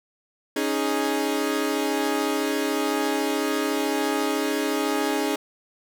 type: chord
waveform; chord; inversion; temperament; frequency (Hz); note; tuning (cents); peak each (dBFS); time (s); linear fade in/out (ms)
sawtooth; C# suspended second; none; equal; 277.2 / 311.1 / 415.3; C#4 / D#4 / G#4; 0 / 0 / 0; -23; 0.56-5.36; 5
effects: none